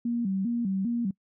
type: tone with vibrato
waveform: sine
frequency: 213.2 Hz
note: G#3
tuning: 46 cents sharp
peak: -25 dBFS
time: 0.05-1.11 s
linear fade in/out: 5 ms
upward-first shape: square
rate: 2.5 Hz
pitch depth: 180 cents each way
effects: noise-tail reverb RT60 0.1 s tail -24 dB re dry